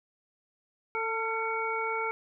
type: harmonic tone with a mistuned harmonic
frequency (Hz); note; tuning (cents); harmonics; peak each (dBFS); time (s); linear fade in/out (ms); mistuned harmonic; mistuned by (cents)
446.6; A4; +26; 1 / 2 / 3 / 5; -34 / -34 / -34 / -34; 0.95-2.11; 0; 3; +37
effects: none